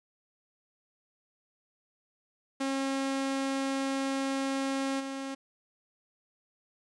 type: tone with level steps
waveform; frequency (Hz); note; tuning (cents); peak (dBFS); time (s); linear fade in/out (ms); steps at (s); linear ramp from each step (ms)
sawtooth; 270.8; C#4; -40; -25 / -31; 2.6-5.35; 10; 4.99; 20
effects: resampled to 22050 Hz + 10-bit